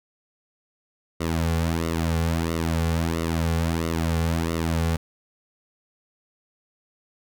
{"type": "tone with flanger", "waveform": "sawtooth", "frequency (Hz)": 82.41, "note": "E2", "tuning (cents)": 0, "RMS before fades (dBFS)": -24, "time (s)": [1.2, 4.97], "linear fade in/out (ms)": 10, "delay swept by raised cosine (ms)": [1.2, 3.2], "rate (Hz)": 1.5, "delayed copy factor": -0.8, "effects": []}